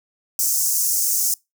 pink high-pass noise, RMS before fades -20 dBFS, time 0.39-1.34 s, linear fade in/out 2 ms, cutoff 5700 Hz, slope 48 dB/octave, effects noise-tail reverb RT60 0.2 s tail -24 dB re dry

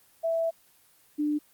sine tone pair in turn, 659.3 / 297.6 Hz, E5 / D4, 0 / +23 cents, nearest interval octave + major second, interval 1377 cents, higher first, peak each -24 dBFS, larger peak neither, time 0.23-0.51 / 1.18-1.39 s, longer first, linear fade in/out 20 ms, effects white hiss -61 dBFS RMS until 1.53 s + Opus 24 kbps

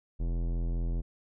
sine tone with tanh clipping, 42.41 Hz, E1, 50 cents sharp, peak -30 dBFS, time 0.19-1.02 s, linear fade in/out 20 ms, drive 18 dB, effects none

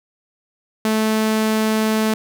sawtooth tone, 218.2 Hz, A3, 14 cents flat, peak -12 dBFS, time 0.85-2.14 s, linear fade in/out 2 ms, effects none

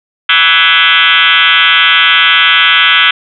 sine tone with frequency modulation, 2349 Hz, D7, in tune, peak -4 dBFS, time 0.29-3.11 s, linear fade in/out 5 ms, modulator 172 Hz, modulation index 6.3, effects none

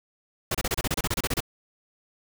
pink noise bursts, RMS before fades -26 dBFS, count 14, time 0.51-1.405 s, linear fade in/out 5 ms, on 37 ms, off 29 ms, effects none

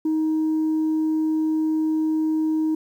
sine tone, 314.1 Hz, D#4, 16 cents sharp, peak -17 dBFS, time 0.05-2.75 s, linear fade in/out 5 ms, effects tanh soft clip ceiling -17 dBFS + 9-bit

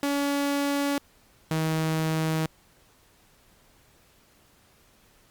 sawtooth tone pair in turn, 283.3 / 159 Hz, C#4 / D#3, +38 / +38 cents, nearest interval minor seventh, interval 1000 cents, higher first, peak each -20 dBFS, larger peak neither, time 0.03-0.98 / 1.51-2.46 s, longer neither, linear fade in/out 0 ms, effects pink hiss -60 dBFS RMS until 5.3 s + Opus 48 kbps

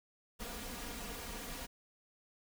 pink noise with comb filter, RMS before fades -44 dBFS, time 0.39-1.67 s, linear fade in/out 20 ms, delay 4.2 ms, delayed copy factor +0.75, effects none

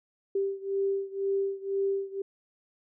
sine beating tone pair, 392 / 394 Hz, G4 / G4, 0 / +9 cents, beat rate 2 Hz, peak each -29 / -31 dBFS, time 0.35-2.22 s, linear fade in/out 5 ms, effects none

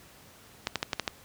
clicks, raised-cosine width 0.2 ms, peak -10 dBFS, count 6, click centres 0.671 / 0.757 / 0.829 / 0.932 / 0.997 / 1.078 s, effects pink hiss -54 dBFS RMS until 1.24 s + high-pass 60 Hz 12 dB/octave

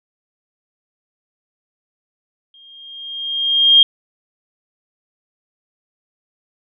sine tone with exponential growth, 3221 Hz, G7, 46 cents sharp, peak -4 dBFS, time 2.54-3.83 s, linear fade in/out 2 ms, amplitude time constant 280 ms, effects none

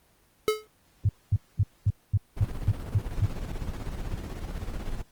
square tone with exponential decay, 430 Hz, A4, 40 cents flat, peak -18 dBFS, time 0.48-0.67 s, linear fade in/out 0 ms, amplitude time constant 40 ms
sine tone bursts, 101.1 Hz, G#2, 46 cents flat, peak -18 dBFS, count 9, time 1.05-3.259 s, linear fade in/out 5 ms, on 41 ms, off 230 ms
brown noise with tremolo, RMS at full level -32 dBFS, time 2.36-5.03 s, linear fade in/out 20 ms, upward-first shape square, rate 16 Hz, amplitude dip 45%
effects pink hiss -63 dBFS RMS until 5.11 s + Opus 24 kbps

